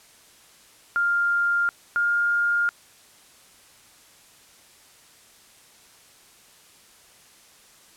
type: tone pair in turn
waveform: sine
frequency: 1400 / 1411.4 Hz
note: F6 / F6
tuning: +4 / +18 cents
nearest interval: unison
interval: 14 cents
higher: second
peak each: -19 dBFS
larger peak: neither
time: 0.96-1.69 / 1.96-2.69 s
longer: neither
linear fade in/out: 0 ms
effects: white hiss -53 dBFS RMS until 7.96 s + low-pass 11000 Hz 12 dB/octave